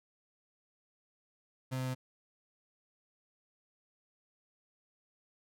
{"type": "tone with pitch steps", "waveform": "35% pulse", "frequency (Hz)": [130, 129.25, 128.51], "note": ["C3", "C3", "C3"], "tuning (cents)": [-11, -21, -31], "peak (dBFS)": -32, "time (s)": [1.71, 1.95], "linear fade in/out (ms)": 20, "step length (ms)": 80, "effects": []}